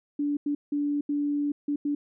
sine tone bursts at uneven times, 290 Hz, D4, 22 cents flat, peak -24 dBFS, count 6, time 0.19-0.37 / 0.46-0.55 / 0.72-1.01 / 1.09-1.52 / 1.68-1.76 / 1.85-1.95 s, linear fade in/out 5 ms, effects none

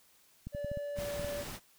clicks, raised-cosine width 5 ms, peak -28 dBFS, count 8, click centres 0.47 / 0.549 / 0.646 / 0.716 / 0.773 / 0.988 / 1.196 / 1.247 s
triangle tone, 578 Hz, D5, 28 cents flat, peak -34 dBFS, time 0.52-1.45 s, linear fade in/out 50 ms
pink noise, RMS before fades -43 dBFS, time 0.95-1.6 s, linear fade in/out 50 ms
effects white hiss -65 dBFS RMS until 1.78 s

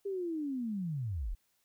sine linear sweep, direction down, 405.1 to 30.73 Hz, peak -33 dBFS, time 0.05-1.35 s, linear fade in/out 10 ms, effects white hiss -75 dBFS RMS until 1.64 s

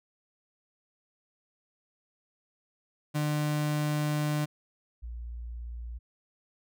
35% pulse / sine tone pair in turn, 150 / 58.69 Hz, D3 / A#1, +37 / +12 cents, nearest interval octave + major third, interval 1625 cents, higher first, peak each -25 / -36 dBFS, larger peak first, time 3.14-4.46 / 5.02-5.99 s, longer first, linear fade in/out 20 ms, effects none

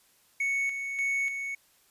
triangle tone with tremolo, 2217 Hz, C#7, in tune, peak -24 dBFS, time 0.4-1.55 s, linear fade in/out 5 ms, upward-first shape square, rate 1.7 Hz, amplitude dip 50%, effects white hiss -64 dBFS RMS until 1.9 s + resampled to 32000 Hz

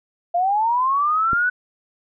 sine linear sweep, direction up, 680 to 1500 Hz, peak -16 dBFS, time 0.34-1.5 s, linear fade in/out 10 ms
click, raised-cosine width 3 ms, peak -15 dBFS, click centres 1.332 s
effects none

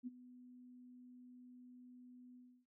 sine tone with ADSR envelope, 248.8 Hz, B3, 13 cents sharp, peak -40 dBFS, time 0.03-2.66 s, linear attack 40 ms, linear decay 23 ms, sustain -16 dB, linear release 300 ms, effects noise-tail reverb RT60 0.1 s tail -26 dB re dry

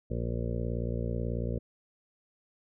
harmonic tone, 58.27 Hz, A#1, in tune, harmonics 1 / 2 / 3 / 4 / 6 / 7 / 8 / 9 / 10, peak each -34 / -34 / -39 / -39 / -43 / -44 / -41 / -43 / -46 dBFS, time 0.1-1.59 s, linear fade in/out 10 ms, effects none

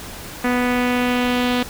sawtooth tone with low-pass filter sweep, 246.9 Hz, B3, in tune, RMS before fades -19 dBFS, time 0.44-1.63 s, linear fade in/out 5 ms, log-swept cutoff 2000 to 3600 Hz, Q 2.1, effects pink hiss -34 dBFS RMS until 1.69 s

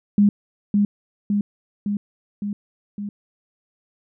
sine tone with echo, 204.4 Hz, G#3, 27 cents flat, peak -11 dBFS, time 0.18-0.29 s, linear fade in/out 2 ms, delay 560 ms, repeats 5, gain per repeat -3 dB, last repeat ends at 3.09 s, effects none

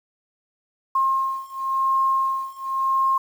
sine beating tone pair, 1068 / 1068.94 Hz, C6 / C6, +35 / +37 cents, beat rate 0.94 Hz, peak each -23 / -22 dBFS, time 0.95-3.18 s, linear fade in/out 5 ms, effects 8-bit

